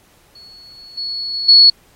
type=tone with level steps; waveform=sine; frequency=4383 Hz; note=C#8; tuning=20 cents flat; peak=-38 / -36 / -21 / -19 / -4 dBFS; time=0.35-1.7 s; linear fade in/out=5 ms; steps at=0.77 / 0.97 / 1.33 / 1.48 s; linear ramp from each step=10 ms; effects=pink hiss -53 dBFS RMS until 1.95 s + AAC 48 kbps